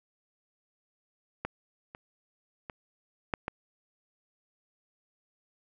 clicks, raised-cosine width 0.5 ms, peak -17 / -28 / -24 / -13 / -17 dBFS, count 5, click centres 1.45 / 1.949 / 2.698 / 3.338 / 3.481 s, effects none

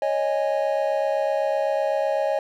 triangle chord, C# suspended second, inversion none, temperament equal with one note detuned, 554.4 / 622.3 / 823.9 Hz, C#5 / D#5 / G#5, 0 / 0 / -14 cents, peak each -22 / -22 / -26 dBFS, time 0.02-2.39 s, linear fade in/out 2 ms, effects none

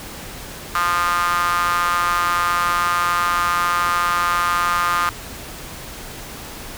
sawtooth tone with high-pass filter, 174.61 Hz, F3, in tune, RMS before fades -19 dBFS, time 0.75-5.09 s, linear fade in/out 0 ms, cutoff 1200 Hz, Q 6.4, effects pink hiss -34 dBFS RMS until 6.77 s

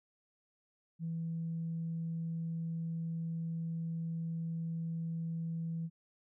sine tone, 164.81 Hz, E3, in tune, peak -34 dBFS, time 0.99-5.9 s, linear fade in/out 50 ms, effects tanh soft clip ceiling -30 dBFS

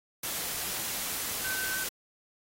sine tone in noise, 1530 Hz, G6, 42 cents flat, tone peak -34 dBFS, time 1.44-1.84 s, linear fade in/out 5 ms, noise white, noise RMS -34 dBFS, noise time 0.23-1.89 s, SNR -3 dB, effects AAC 48 kbps

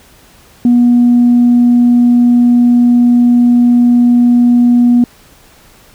sine tone, 241.8 Hz, B3, 36 cents flat, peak -3 dBFS, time 0.65-5.04 s, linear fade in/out 2 ms, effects tanh soft clip ceiling -1 dBFS + pink hiss -43 dBFS RMS until 5.94 s

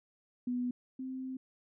sine tone pair in turn, 246.9 / 260.4 Hz, B3 / C4, 0 / -8 cents, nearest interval minor second, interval 92 cents, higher second, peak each -31 / -37 dBFS, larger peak first, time 0.47-0.71 / 0.99-1.37 s, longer second, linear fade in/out 5 ms, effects none

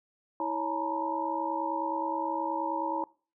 sine tone cluster, 324.6 / 557 / 865 / 934 / 984 Hz, E4 / C#5 / A5 / A#5 / B5, -27 / +8 / -30 / +3 / -7 cents, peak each -35 / -37 / -36 / -32 / -39 dBFS, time 0.4-3.04 s, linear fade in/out 2 ms, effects noise-tail reverb RT60 0.4 s tail -23 dB re dry

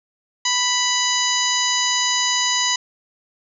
harmonic tone with a mistuned harmonic, 987.8 Hz, B5, in tune, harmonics 1 / 2 / 3 / 4 / 5 / 6 / 7, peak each -25 / -25 / -25 / -25 / -25 / -25 / -25 dBFS, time 0.45-2.76 s, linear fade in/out 5 ms, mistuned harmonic 6, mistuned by +72 cents, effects none

